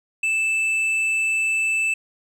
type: tone with hard clipping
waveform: sine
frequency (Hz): 2637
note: E7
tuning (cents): 0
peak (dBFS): -20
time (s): 0.23-1.94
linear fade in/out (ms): 5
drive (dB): 5
effects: none